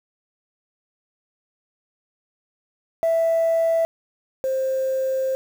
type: tone pair in turn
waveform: sine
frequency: 659.3 / 527.6 Hz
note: E5 / C5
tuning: 0 / +14 cents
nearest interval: major third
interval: 386 cents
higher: first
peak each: -15 / -19 dBFS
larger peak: first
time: 3.03-3.85 / 4.44-5.35 s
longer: second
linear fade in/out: 0 ms
effects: tanh soft clip ceiling -14 dBFS + 7-bit